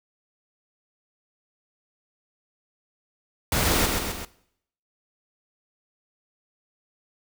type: noise with echo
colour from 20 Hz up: pink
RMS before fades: -23 dBFS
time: 3.52-3.86 s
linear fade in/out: 2 ms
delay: 130 ms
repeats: 3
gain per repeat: -4 dB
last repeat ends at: 4.25 s
effects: noise-tail reverb RT60 0.7 s tail -19 dB re dry